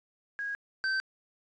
sine / square tone pair in turn, 1644 / 1549 Hz, G#6 / G6, -18 / -21 cents, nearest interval minor second, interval 103 cents, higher first, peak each -32 / -28 dBFS, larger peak second, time 0.39-0.55 / 0.84-1 s, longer neither, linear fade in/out 0 ms, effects resampled to 16000 Hz + 10-bit

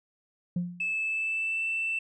sine tone with exponential decay, 176.1 Hz, F3, 15 cents sharp, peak -22 dBFS, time 0.56-0.94 s, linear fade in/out 5 ms, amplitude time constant 81 ms
sine tone with pitch glide, 2618 to 2665 Hz, E7 to E7, -13 to +18 cents, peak -26 dBFS, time 0.8-1.99 s, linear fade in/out 5 ms, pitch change +31 cents, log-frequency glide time 1.01-1.66 s
effects tanh soft clip ceiling -23 dBFS

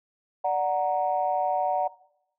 sine chord, D augmented, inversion none, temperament equal, 587.3 / 740 / 932.3 Hz, D5 / F#5 / A#5, 0 / 0 / 0 cents, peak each -28 / -24 / -29 dBFS, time 0.44-1.88 s, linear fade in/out 10 ms, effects noise-tail reverb RT60 0.8 s tail -20 dB re dry + tanh soft clip ceiling -13 dBFS

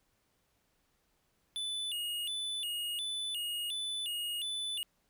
square tone with vibrato, 3167 Hz, G7, 17 cents sharp, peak -35 dBFS, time 1.56-4.83 s, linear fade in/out 0 ms, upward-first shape square, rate 1.4 Hz, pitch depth 170 cents each way, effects pink hiss -75 dBFS RMS until 5.09 s

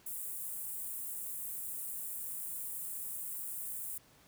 white high-pass noise, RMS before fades -41 dBFS, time 0.06-3.98 s, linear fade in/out 5 ms, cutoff 8100 Hz, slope 48 dB/octave, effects pink hiss -63 dBFS RMS until 4.27 s + high-pass 60 Hz 12 dB/octave

